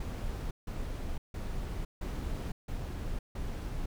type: noise bursts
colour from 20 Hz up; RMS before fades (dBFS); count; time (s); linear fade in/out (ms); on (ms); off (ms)
brown; -36; 6; 0-3.86; 5; 510; 160
effects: none